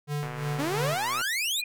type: tone with tremolo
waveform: square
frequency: 146.83 Hz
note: D3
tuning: in tune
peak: -28 dBFS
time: 0.07-0.98 s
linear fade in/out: 50 ms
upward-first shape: sine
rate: 2.9 Hz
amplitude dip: 70%
type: click train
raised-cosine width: 0.5 ms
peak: -23 dBFS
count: 122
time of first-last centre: 0.23-1.214 s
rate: 123 Hz
type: exponential sweep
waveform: sawtooth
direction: up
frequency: 261.6 to 4201 Hz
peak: -23 dBFS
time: 0.58-1.62 s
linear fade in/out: 20 ms
type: tone with exponential growth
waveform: sine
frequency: 2450 Hz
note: D#7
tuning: 27 cents flat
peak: -27 dBFS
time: 1.53-1.64 s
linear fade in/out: 5 ms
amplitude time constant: 22 ms
effects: none